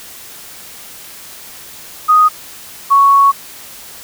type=tone pair in turn; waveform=sine; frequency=1244.5 / 1111.4 Hz; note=D#6 / C#6; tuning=0 / +4 cents; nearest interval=major second; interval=196 cents; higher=first; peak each=-5 dBFS; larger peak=neither; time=2.08-2.29 / 2.9-3.32 s; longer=second; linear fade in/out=20 ms; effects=white hiss -34 dBFS RMS until 4.03 s